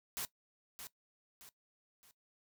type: noise with echo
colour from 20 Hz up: white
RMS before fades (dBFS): -40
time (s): 0.17-0.25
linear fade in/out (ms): 0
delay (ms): 620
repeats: 3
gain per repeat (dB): -8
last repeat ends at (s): 2.11
effects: noise-tail reverb RT60 0.1 s tail -17 dB re dry